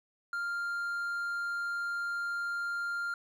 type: tone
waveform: triangle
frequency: 1396.9 Hz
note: F6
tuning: in tune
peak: -30 dBFS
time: 0.33-3.14 s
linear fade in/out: 2 ms
effects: none